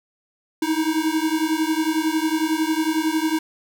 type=beating tone pair; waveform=square; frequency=311.1 / 322.1 Hz; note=D#4 / E4; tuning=0 / -40 cents; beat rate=11 Hz; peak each=-23 dBFS; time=0.62-3.39 s; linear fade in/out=5 ms; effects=none